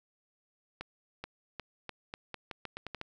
accelerating click train, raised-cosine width 0.3 ms, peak -23 dBFS, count 12, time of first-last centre 0.81-3.014 s, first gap 430 ms, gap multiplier 0.83, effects none

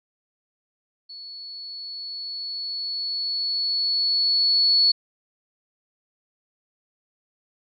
sine tone with level ramp, 4407 Hz, C#8, 11 cents flat, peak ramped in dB -37 to -14 dBFS, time 1.09-4.92 s, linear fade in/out 10 ms, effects none

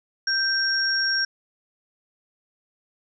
sine tone pair together, 1568 / 5559 Hz, G6 / F8, 0 / -9 cents, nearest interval octave + minor seventh, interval 2191 cents, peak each -23 dBFS, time 0.27-1.25 s, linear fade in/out 5 ms, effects none

